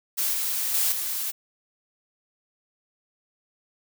blue noise with level steps, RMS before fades -25 / -27 / -23 / -29 dBFS, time 0.17-1.32 s, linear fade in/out 20 ms, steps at 0.33 / 0.74 / 0.92 s, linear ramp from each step 2 ms, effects none

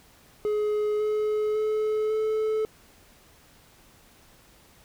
triangle tone with pitch steps, 421.5 / 425.9 / 430.4 / 434.9 Hz, G#4 / G#4 / A4 / A4, +26 / +44 / -38 / -20 cents, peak -21 dBFS, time 0.45-2.65 s, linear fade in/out 0 ms, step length 550 ms, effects pink hiss -56 dBFS RMS until 4.84 s

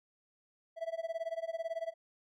triangle tone with tremolo, 659.3 Hz, E5, in tune, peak -30 dBFS, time 0.76-1.94 s, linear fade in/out 50 ms, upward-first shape sine, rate 18 Hz, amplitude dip 95%, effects none

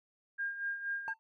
sine tone with tremolo, 1611 Hz, G6, 47 cents sharp, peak -32 dBFS, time 0.38-1.14 s, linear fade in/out 20 ms, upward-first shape sine, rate 4.2 Hz, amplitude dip 65%
triangle tone with exponential decay, 893 Hz, A5, 25 cents sharp, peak -32 dBFS, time 1.08-1.19 s, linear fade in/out 0 ms, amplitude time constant 22 ms
effects none

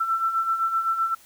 sine beating tone pair, 1332 / 1339.8 Hz, E6 / E6, +18 / +28 cents, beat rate 7.8 Hz, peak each -29 / -22 dBFS, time 0-1.15 s, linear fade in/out 10 ms, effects white hiss -53 dBFS RMS until 1.25 s

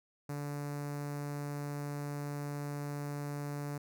sawtooth tone with notch filter, 144.7 Hz, D3, 25 cents flat, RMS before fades -39 dBFS, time 0.29-3.78 s, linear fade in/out 5 ms, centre 3200 Hz, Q 0.93, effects none

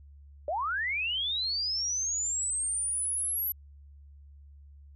sine linear sweep, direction up, 551 to 11840 Hz, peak -28 dBFS, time 0.48-3.52 s, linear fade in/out 2 ms, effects added 71 Hz sine -49 dBFS peak until 4.95 s

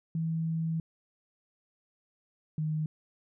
sine tone pair in turn, 162.5 / 155.07 Hz, E3 / D#3, -24 / -6 cents, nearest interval minor second, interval 82 cents, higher first, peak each -28 dBFS, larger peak neither, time 0.15-0.8 / 2.58-2.86 s, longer first, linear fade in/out 2 ms, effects none

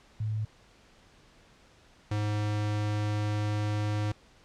sine / square tone pair in turn, 108 / 105.05 Hz, A2 / G#2, -32 / +20 cents, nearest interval unison, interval 48 cents, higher first, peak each -28 dBFS, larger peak neither, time 0.2-0.45 / 2.11-4.12 s, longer second, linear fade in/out 5 ms, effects pink hiss -59 dBFS RMS until 4.44 s + low-pass 6000 Hz 12 dB/octave

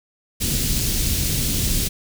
pink band-stop noise, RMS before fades -21 dBFS, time 0.4-1.89 s, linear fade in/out 20 ms, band 230 to 3900 Hz, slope 12 dB/octave, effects none

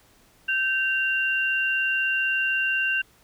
sine tone pair together, 1553.5 / 2768 Hz, G6 / F7, -16 / -16 cents, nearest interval minor seventh, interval 1000 cents, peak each -24 dBFS, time 0.48-3.02 s, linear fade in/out 10 ms, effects pink hiss -58 dBFS RMS until 3.23 s

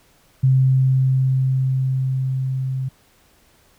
sine tone with level ramp, 131.5 Hz, C3, 9 cents sharp, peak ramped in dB -11 to -21 dBFS, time 0.43-2.89 s, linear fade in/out 10 ms, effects pink hiss -56 dBFS RMS until 3.78 s

